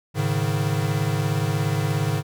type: chord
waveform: square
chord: Ab suspended fourth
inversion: none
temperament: equal with one note detuned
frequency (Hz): 106.5 / 138.59 / 155.56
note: Ab2 / Db3 / Eb3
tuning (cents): +44 / 0 / 0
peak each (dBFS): -26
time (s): 0.14-2.23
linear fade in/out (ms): 50
effects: none